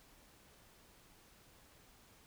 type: silence
effects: pink hiss -64 dBFS RMS until 2.26 s